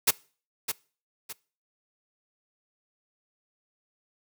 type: noise with echo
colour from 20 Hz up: white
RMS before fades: -20 dBFS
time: 0.07-0.11 s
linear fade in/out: 10 ms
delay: 610 ms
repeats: 2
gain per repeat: -9 dB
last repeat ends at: 1.33 s
effects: noise-tail reverb RT60 0.4 s tail -23 dB re dry + high-pass 100 Hz 12 dB/octave